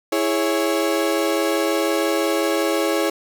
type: chord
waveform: 35% pulse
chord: C# minor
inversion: first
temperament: equal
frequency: 329.6 / 415.3 / 554.4 Hz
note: E4 / G#4 / C#5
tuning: 0 / 0 / 0 cents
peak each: -20 / -22 / -21 dBFS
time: 0.12-3.1 s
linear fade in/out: 5 ms
effects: none